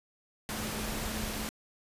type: tone in noise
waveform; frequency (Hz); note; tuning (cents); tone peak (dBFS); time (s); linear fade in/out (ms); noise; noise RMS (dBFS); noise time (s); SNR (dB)
sine; 216.2; A3; -30; -40; 0.49-1.49; 0; pink; -36; 0.49-1.49; -7
effects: resampled to 32000 Hz